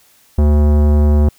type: tone with tanh clipping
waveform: sine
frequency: 74.1 Hz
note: D2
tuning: 16 cents sharp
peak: -10 dBFS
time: 0.38-1.29 s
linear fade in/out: 5 ms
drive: 18 dB
effects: white hiss -51 dBFS RMS until 1.38 s